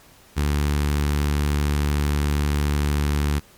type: tone with notch filter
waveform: sawtooth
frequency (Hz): 73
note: D2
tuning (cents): -10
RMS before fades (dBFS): -21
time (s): 0.36-3.4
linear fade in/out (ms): 20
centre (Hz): 610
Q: 1.4
effects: pink hiss -51 dBFS RMS until 3.57 s + MP3 96 kbps